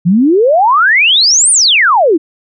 sine exponential two-way sweep, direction up then down, 162.2 to 9450 to 293 Hz, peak -5 dBFS, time 0.05-2.18 s, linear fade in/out 20 ms, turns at 1.51 s, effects none

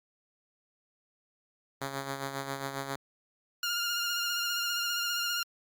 5% pulse tone with tremolo, 137.3 Hz, C#3, 16 cents flat, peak -21 dBFS, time 1.81-2.96 s, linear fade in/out 5 ms, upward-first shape sine, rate 7.4 Hz, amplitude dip 55%
15% pulse tone with vibrato, 1410 Hz, F6, 16 cents sharp, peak -23 dBFS, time 3.63-5.43 s, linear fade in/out 2 ms, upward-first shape sine, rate 15 Hz, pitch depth 29 cents each way
effects Opus 48 kbps

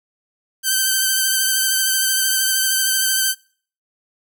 5% pulse tone with vibrato, 1548 Hz, G6, 22 cents flat, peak -5 dBFS, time 0.63-3.35 s, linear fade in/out 50 ms, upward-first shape sine, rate 13 Hz, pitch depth 22 cents each way, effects noise-tail reverb RT60 0.5 s tail -26 dB re dry

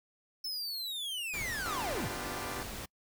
45% pulse linear sweep, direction down, 5310 to 61.7 Hz, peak -35 dBFS, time 0.44-2.08 s, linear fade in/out 5 ms
pink noise, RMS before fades -42 dBFS, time 1.33-2.86 s, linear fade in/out 10 ms
10% pulse chord, G dominant seventh, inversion first, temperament equal with one note detuned, 246.9 / 293.7 / 348 / 392 Hz, B3 / D4 / F4 / G4, 0 / 0 / -6 / 0 cents, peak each -36 dBFS, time 1.66-2.63 s, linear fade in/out 0 ms
effects noise-tail reverb RT60 0.1 s tail -26 dB re dry

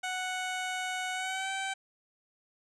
15% pulse tone with pitch glide, 740 to 773.2 Hz, F#5 to G5, 0 to -24 cents, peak -26 dBFS, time 0.03-1.74 s, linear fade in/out 10 ms, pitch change +76 cents, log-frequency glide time 1.13-1.5 s, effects resampled to 24000 Hz

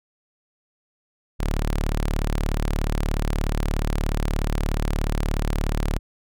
sawtooth tone, 36.83 Hz, D1, 6 cents sharp, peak -17 dBFS, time 1.39-5.99 s, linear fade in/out 20 ms, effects none

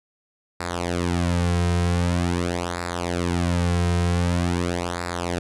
sawtooth tone with flanger, 87.31 Hz, F2, in tune, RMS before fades -23 dBFS, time 0.6-5.39 s, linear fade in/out 5 ms, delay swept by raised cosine 0.32 to 3.52 ms, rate 0.45 Hz, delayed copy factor -0.8, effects resampled to 24000 Hz

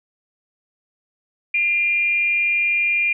sine tone with frequency modulation, 2400 Hz, D7, 37 cents sharp, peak -16 dBFS, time 1.54-3.13 s, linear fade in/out 5 ms, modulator 332 Hz, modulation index 0.29, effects none

